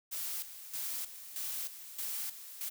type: noise with tremolo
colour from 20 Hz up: blue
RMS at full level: -38 dBFS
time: 0.11-2.7 s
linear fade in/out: 20 ms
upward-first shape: square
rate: 1.6 Hz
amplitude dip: 70%
effects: none